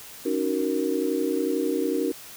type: chord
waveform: sine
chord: D# minor seventh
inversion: third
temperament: just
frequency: 280 / 311.1 / 373.4 / 466.7 Hz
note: C#4 / D#4 / F#4 / A#4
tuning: +18 / 0 / +16 / +2 cents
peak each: -28 dBFS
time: 0.25-2.12 s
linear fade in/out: 10 ms
effects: white hiss -43 dBFS RMS until 2.36 s